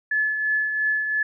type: tone with tremolo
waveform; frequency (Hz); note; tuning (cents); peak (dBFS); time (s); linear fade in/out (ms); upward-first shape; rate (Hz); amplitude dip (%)
sine; 1722; A6; -38; -18; 0.11-1.23; 5; triangle; 2.9; 50
effects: none